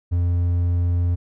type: tone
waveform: triangle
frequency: 87.31 Hz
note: F2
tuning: in tune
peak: -15 dBFS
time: 0.11-1.16 s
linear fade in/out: 20 ms
effects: none